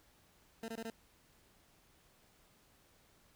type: tone bursts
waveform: 20% pulse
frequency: 226.2 Hz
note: A3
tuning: 48 cents sharp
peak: -36 dBFS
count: 4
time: 0.63-0.901 s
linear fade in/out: 2 ms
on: 52 ms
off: 21 ms
effects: pink hiss -68 dBFS RMS until 3.35 s